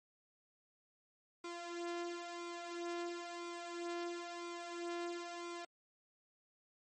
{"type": "tone with flanger", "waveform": "sawtooth", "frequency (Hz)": 345.2, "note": "F4", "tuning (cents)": -20, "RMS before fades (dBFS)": -44, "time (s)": [1.44, 5.65], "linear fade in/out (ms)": 5, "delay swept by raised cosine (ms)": [0.85, 2.95], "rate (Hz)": 0.99, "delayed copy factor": 0.7, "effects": ["MP3 32 kbps"]}